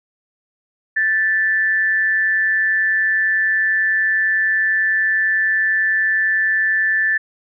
sine tone with amplitude modulation, 1760 Hz, A6, in tune, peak -12 dBFS, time 0.96-7.18 s, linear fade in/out 10 ms, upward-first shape sine, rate 189 Hz, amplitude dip 45%, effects none

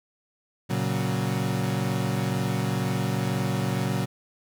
35% pulse chord, F# major, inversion first, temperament equal, 116.54 / 138.59 / 185 Hz, A#2 / C#3 / F#3, 0 / 0 / 0 cents, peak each -27 dBFS, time 0.69-4.06 s, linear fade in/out 20 ms, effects none

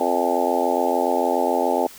harmonic tone with a mistuned harmonic, 87 Hz, F2, 6 cents flat, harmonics 3 / 4 / 5 / 6 / 7 / 8 / 9 / 10, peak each -27 / -27 / -26 / -27 / -25 / -27 / -25 / -26 dBFS, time 0-1.87 s, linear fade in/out 5 ms, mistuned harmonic 9, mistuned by +37 cents, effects white hiss -43 dBFS RMS until 1.98 s

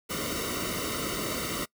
pink noise with comb filter, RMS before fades -32 dBFS, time 0.09-1.66 s, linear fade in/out 20 ms, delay 1.2 ms, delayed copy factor -1, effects noise-tail reverb RT60 0.1 s tail -24 dB re dry

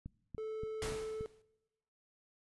click train, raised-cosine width 5 ms, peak -32 dBFS, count 5, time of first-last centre 0.06-1.209 s, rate 3.48 Hz
triangle tone, 437.1 Hz, A4, 11 cents flat, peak -36 dBFS, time 0.38-1.26 s, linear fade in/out 0 ms
pink noise with exponential decay, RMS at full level -38 dBFS, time 0.82-1.42 s, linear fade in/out 1 ms, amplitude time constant 130 ms
effects noise-tail reverb RT60 1.0 s tail -22 dB re dry + resampled to 24000 Hz

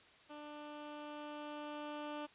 15% pulse tone with level ramp, 296.9 Hz, D4, 19 cents sharp, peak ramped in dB -42 to -35 dBFS, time 0.29-2.27 s, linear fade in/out 20 ms, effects white hiss -63 dBFS RMS until 2.34 s + resampled to 8000 Hz

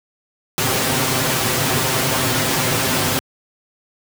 pink noise with comb filter, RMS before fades -18 dBFS, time 0.58-3.19 s, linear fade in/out 0 ms, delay 7.7 ms, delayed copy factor +0.7, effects high-pass 100 Hz 12 dB/octave

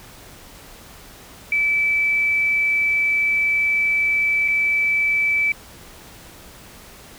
sine tone with dropouts, 2311 Hz, D7, 28 cents flat, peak -16 dBFS, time 1.52-5.52 s, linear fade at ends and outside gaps 2 ms, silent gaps 4.48-4.483 s, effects pink hiss -43 dBFS RMS until 7.18 s

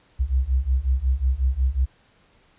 sine beating tone pair, 62.2 / 67.7 Hz, B1 / C#2, +13 / -40 cents, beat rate 5.5 Hz, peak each -22 / -21 dBFS, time 0.19-1.86 s, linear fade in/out 20 ms, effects pink hiss -59 dBFS RMS until 2.58 s + resampled to 8000 Hz

